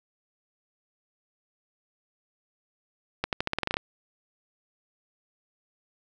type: accelerating click train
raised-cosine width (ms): 0.3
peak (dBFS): -10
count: 11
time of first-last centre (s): 3.24-3.769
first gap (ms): 88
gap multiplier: 0.88
effects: none